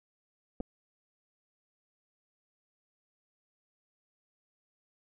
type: clicks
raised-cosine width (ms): 2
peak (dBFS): -24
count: 2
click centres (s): 0.603 / 0.607
effects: none